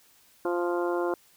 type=harmonic tone; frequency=174.61 Hz; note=F3; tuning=in tune; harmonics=2 / 3 / 4 / 5 / 6 / 7 / 8; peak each=-27 / -32 / -35 / -38 / -36 / -45 / -39 dBFS; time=0.45-1.14 s; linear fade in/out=2 ms; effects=white hiss -60 dBFS RMS until 1.36 s